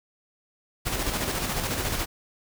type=noise with tremolo; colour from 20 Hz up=pink; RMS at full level=-27 dBFS; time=0.85-2.06 s; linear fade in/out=20 ms; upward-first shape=square; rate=14 Hz; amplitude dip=35%; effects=none